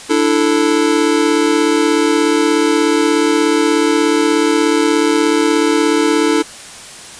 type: chord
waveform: square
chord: D suspended second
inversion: none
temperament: just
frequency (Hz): 293.7 / 330.4 / 440.5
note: D4 / E4 / A4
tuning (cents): 0 / +4 / +2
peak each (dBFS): -16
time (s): 0.09-6.43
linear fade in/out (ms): 20
effects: white hiss -33 dBFS RMS until 7.19 s + resampled to 22050 Hz